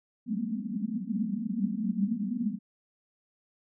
white band-pass noise, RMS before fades -31 dBFS, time 0.26-2.59 s, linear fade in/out 50 ms, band 190 to 240 Hz, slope 96 dB/octave, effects none

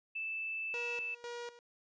sine tone, 2637 Hz, E7, in tune, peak -36 dBFS, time 0.15-1.15 s, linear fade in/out 10 ms
sawtooth tone with tremolo, 477.8 Hz, A#4, 43 cents sharp, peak -37 dBFS, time 0.74-1.59 s, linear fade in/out 0 ms, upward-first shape square, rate 2 Hz, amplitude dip 80%
effects resampled to 16000 Hz

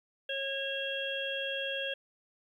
harmonic tone, 546 Hz, C#5, 26 cents flat, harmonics 1 / 3 / 5 / 6, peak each -37 / -39 / -39 / -37 dBFS, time 0.29-1.94 s, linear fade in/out 5 ms, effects 11-bit

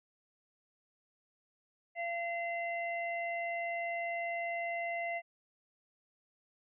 harmonic tone, 685 Hz, F5, 34 cents flat, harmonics 1 / 3 / 4, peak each -36 / -38 / -49 dBFS, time 1.95-5.22 s, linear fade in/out 50 ms, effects none

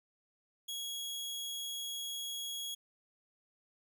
sawtooth tone, 3322 Hz, G#7, in tune, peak -35 dBFS, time 0.68-2.75 s, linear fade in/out 10 ms, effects none

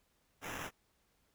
white noise with sample-and-hold, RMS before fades -43 dBFS, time 0.41-0.71 s, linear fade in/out 50 ms, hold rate 4410 Hz, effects pink hiss -75 dBFS RMS until 1.34 s

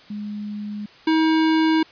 sine / square tone pair in turn, 208.2 / 318.6 Hz, G#3 / D#4, +5 / +41 cents, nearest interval perfect fifth, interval 736 cents, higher second, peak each -27 / -16 dBFS, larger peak second, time 0.1-0.86 / 1.07-1.83 s, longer neither, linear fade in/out 5 ms, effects white hiss -48 dBFS RMS until 1.91 s + resampled to 11025 Hz

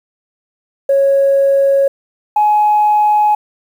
sine tone pair in turn, 551 / 842 Hz, C#5 / G#5, -11 / +24 cents, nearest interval perfect fifth, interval 735 cents, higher second, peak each -7 dBFS, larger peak neither, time 0.89-1.88 / 2.36-3.35 s, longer neither, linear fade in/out 5 ms, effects tanh soft clip ceiling -4 dBFS + 7-bit

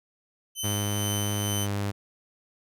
15% pulse tone with tremolo, 3050 Hz, G7, 48 cents flat, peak -22 dBFS, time 0.55-1.68 s, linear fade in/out 50 ms, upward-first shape sine, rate 2.2 Hz, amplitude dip 35%
sawtooth tone with pitch glide, 103 to 101 Hz, G#2 to G#2, -14 to -48 cents, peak -23 dBFS, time 0.63-1.92 s, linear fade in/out 20 ms, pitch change -34 cents, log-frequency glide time 1.49-1.68 s
effects none

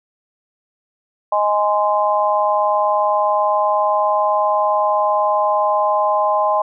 sine chord, Ab major, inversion second, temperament just, 623 / 830.6 / 1038.3 Hz, Eb5 / Ab5 / C6, +2 / 0 / -14 cents, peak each -18 dBFS, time 1.32-6.62 s, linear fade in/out 5 ms, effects none

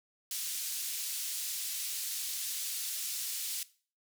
white band-pass noise, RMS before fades -37 dBFS, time 0.31-3.63 s, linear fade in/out 2 ms, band 3400 to 14000 Hz, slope 12 dB/octave, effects noise-tail reverb RT60 0.4 s tail -18 dB re dry

